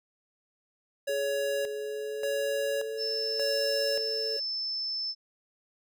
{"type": "tone with tremolo", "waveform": "square", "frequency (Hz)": 560, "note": "C#5", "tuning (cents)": 18, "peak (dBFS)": -29, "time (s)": [1.07, 4.4], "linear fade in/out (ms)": 10, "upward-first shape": "square", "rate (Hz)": 0.86, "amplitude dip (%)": 70}
{"type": "tone with pitch glide", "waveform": "sine", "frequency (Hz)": [420, 444.2], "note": ["G#4", "A4"], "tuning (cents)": [19, 16], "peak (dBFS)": -33, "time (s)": [1.09, 4.37], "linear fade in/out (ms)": 5, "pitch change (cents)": 97, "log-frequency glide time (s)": [1.55, 3.07]}
{"type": "tone", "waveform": "sine", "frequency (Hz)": 5274, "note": "E8", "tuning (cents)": 0, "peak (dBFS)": -30, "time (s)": [2.97, 5.15], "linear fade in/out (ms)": 50}
{"effects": []}